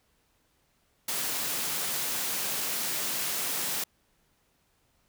white high-pass noise, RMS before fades -31 dBFS, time 1.08-3.84 s, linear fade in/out 5 ms, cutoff 120 Hz, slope 96 dB/octave, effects pink hiss -70 dBFS RMS until 5.08 s

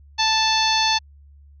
harmonic tone, 880 Hz, A5, in tune, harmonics 1 / 2 / 3 / 4 / 5 / 6 / 7, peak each -21 / -27 / -26 / -24 / -22 / -30 / -29 dBFS, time 0.18-0.99 s, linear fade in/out 20 ms, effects added 71 Hz sine -45 dBFS peak until 1.6 s

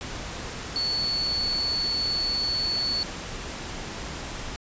sine tone in noise, 4435 Hz, C#8, in tune, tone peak -24 dBFS, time 0.76-3.03 s, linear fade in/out 0 ms, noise pink, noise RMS -35 dBFS, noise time 0.01-4.56 s, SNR +8 dB, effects resampled to 16000 Hz

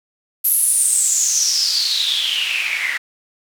white noise with band-pass filter sweep, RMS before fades -18 dBFS, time 0.44-2.98 s, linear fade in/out 10 ms, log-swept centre 12000 to 1900 Hz, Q 9.2, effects none

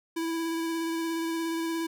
square tone with vibrato, 329.6 Hz, E4, in tune, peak -29 dBFS, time 0.16-1.87 s, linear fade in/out 10 ms, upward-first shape square, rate 17 Hz, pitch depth 12 cents each way, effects none

